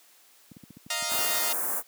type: clicks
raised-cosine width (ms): 5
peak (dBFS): -23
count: 10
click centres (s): 0.517 / 0.568 / 0.637 / 0.706 / 0.77 / 0.865 / 1.025 / 1.118 / 1.15 / 1.19
type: chord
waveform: 5% pulse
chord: Eb suspended second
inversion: none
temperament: equal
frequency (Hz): 622.3 / 698.5 / 932.3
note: Eb5 / F5 / Bb5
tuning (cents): 0 / 0 / 0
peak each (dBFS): -22 / -20 / -21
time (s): 0.9-1.53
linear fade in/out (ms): 5
type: band-stop noise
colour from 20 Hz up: white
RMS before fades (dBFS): -29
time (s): 1.08-1.83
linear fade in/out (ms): 50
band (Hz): 1500 to 8500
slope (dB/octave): 24
effects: white hiss -58 dBFS RMS until 1.87 s + high-pass 300 Hz 12 dB/octave